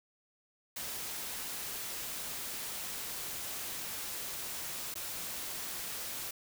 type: noise with dropouts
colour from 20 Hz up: white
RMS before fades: -40 dBFS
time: 0.76-6.31 s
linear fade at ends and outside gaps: 5 ms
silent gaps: 4.941-4.954 s
effects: none